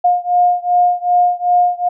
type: beating tone pair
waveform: sine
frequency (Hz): 711 / 713.6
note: F5 / F5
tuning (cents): +31 / +37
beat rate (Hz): 2.6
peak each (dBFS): -13 / -14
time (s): 0.04-1.89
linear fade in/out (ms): 10
effects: none